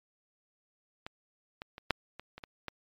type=clicks; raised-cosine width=0.3 ms; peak=-24 / -24 / -28 / -9 / -27 / -29 / -26 / -21 dBFS; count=8; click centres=1.065 / 1.619 / 1.781 / 1.907 / 2.196 / 2.38 / 2.438 / 2.683 s; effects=MP3 96 kbps